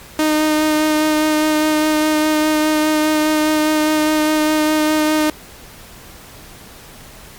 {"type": "tone with vibrato", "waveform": "sawtooth", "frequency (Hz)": 307.7, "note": "D#4", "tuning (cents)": -19, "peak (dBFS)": -9, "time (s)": [0.19, 5.3], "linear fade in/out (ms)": 2, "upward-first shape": "sine", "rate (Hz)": 4.9, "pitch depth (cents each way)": 13, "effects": ["pink hiss -39 dBFS RMS until 7.38 s", "MP3 96 kbps"]}